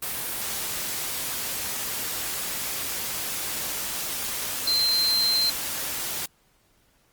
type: tone in noise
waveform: sine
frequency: 4121 Hz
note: C8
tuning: 27 cents flat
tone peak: -20 dBFS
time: 4.67-5.5 s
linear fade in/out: 5 ms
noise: white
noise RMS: -30 dBFS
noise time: 0.02-6.26 s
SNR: +7 dB
effects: pink hiss -64 dBFS RMS until 7.12 s + Opus 32 kbps